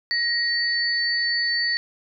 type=tone pair together; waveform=sine; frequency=1891 / 4498 Hz; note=A#6 / C#8; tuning=+24 / +24 cents; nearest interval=octave + minor third; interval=1500 cents; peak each=-23 / -23 dBFS; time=0.11-1.77 s; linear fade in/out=0 ms; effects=none